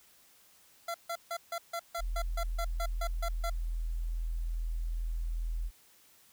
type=tone bursts; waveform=25% pulse; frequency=680 Hz; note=F5; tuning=46 cents flat; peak=-30 dBFS; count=13; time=0.88-3.499 s; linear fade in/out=5 ms; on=63 ms; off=150 ms
type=tone; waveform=sine; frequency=41.2 Hz; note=E1; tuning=in tune; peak=-31 dBFS; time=1.98-5.71 s; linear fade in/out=50 ms
effects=white hiss -62 dBFS RMS until 6.32 s